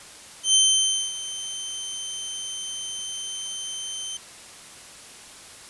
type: tone with ADSR envelope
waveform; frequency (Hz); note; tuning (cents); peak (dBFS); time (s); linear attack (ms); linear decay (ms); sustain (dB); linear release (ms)
20% pulse; 3099; G7; -21; -9; 0.43-4.17; 110; 580; -16; 3
effects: white hiss -44 dBFS RMS until 5.69 s + resampled to 24000 Hz